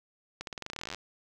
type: accelerating click train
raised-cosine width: 0.2 ms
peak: -20 dBFS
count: 20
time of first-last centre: 0.41-0.946 s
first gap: 62 ms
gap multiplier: 0.9
effects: none